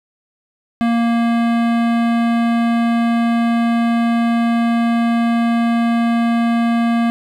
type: tone with hard clipping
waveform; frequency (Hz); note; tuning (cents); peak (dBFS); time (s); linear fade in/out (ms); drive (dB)
sine; 233.1; A#3; 0; -15; 0.81-7.1; 0; 18
effects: none